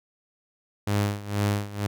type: tone with tremolo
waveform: sawtooth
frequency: 102.4 Hz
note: G#2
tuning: 24 cents flat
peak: -17 dBFS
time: 0.87-1.87 s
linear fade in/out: 5 ms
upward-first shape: sine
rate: 2.1 Hz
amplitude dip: 85%
effects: none